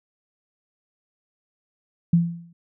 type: tone with exponential decay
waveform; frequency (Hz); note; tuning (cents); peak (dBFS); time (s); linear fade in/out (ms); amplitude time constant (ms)
sine; 169.8; F3; -48; -11; 2.13-2.53; 5; 86
effects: none